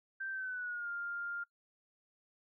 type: tone with pitch glide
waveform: sine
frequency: 1564 to 1401.4 Hz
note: G6 to F6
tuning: -4 to +6 cents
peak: -37 dBFS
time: 0.2-1.44 s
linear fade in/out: 10 ms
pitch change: -190 cents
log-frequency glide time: 0.31-0.9 s
effects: noise-tail reverb RT60 0.1 s tail -23 dB re dry